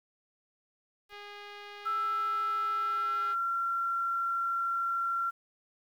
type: tone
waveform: 5% pulse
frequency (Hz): 410.4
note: G#4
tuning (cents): -21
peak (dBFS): -31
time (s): 1.09-3.36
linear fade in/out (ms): 50
type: tone with pitch glide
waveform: sine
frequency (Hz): 1324 to 1366.7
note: E6 to F6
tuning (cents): +7 to -38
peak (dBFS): -28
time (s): 1.85-5.31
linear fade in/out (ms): 20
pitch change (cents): +55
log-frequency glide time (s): 2.7-3.36
effects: low-pass 3000 Hz 12 dB/octave + 10-bit